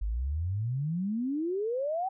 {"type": "exponential sweep", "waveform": "sine", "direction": "up", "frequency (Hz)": [48.48, 784], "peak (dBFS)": -28, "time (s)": [0.01, 2.09], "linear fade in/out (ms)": 10, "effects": []}